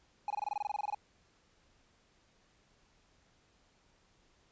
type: tone bursts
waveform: triangle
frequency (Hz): 830.6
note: G#5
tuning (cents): 0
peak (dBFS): -30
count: 15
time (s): 0.28-0.947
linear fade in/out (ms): 2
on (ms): 23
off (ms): 23
effects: pink hiss -69 dBFS RMS until 4.51 s + resampled to 16000 Hz